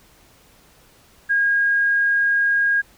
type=tone; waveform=sine; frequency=1630 Hz; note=G#6; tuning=33 cents flat; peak=-15 dBFS; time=1.29-2.82 s; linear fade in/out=20 ms; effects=pink hiss -53 dBFS RMS until 2.97 s